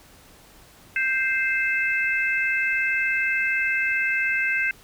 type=harmonic tone; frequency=523.3 Hz; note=C5; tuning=in tune; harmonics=3 / 4 / 5; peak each=-24 / -25 / -26 dBFS; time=0.96-4.71 s; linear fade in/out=2 ms; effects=pink hiss -51 dBFS RMS until 4.83 s

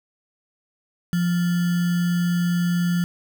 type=tone with sample-and-hold; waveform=sine; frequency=174.61 Hz; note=F3; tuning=in tune; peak=-18 dBFS; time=1.13-3.04 s; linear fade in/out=0 ms; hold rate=1575 Hz; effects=none

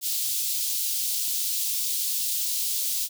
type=high-pass noise; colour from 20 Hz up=white; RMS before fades=-27 dBFS; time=0.01-3.09 s; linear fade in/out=50 ms; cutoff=3400 Hz; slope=24 dB/octave; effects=none

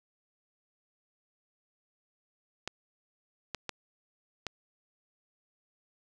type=clicks; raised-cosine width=0.2 ms; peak=-17 dBFS; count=4; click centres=2.676 / 3.547 / 3.693 / 4.467 s; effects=none

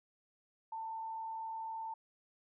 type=tone with frequency modulation; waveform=sine; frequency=894 Hz; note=A5; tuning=27 cents sharp; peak=-39 dBFS; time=0.72-1.94 s; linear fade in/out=5 ms; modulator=39.8 Hz; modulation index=0.35; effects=none

